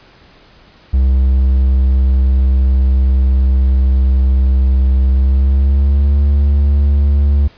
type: tone with pitch glide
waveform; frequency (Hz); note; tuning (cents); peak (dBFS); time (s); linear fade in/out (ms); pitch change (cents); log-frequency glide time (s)
triangle; 65.5 to 71.02; C2 to C#2; +2 to +43; -6; 0.93-7.48; 10; +141; 5.07-6.19
effects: pink hiss -45 dBFS RMS until 7.57 s + resampled to 11025 Hz